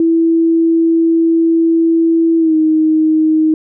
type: tone with pitch glide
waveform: sine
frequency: 329.6 to 313.8 Hz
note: E4 to D#4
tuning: 0 to +15 cents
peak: -8 dBFS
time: 0-3.54 s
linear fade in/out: 2 ms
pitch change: -85 cents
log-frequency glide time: 2.38-2.55 s
effects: none